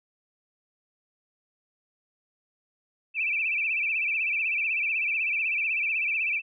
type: tone with vibrato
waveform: sine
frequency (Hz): 2489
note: D#7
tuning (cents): 0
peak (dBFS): -24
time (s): 3.14-6.42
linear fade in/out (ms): 50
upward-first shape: sine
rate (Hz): 16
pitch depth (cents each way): 130
effects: none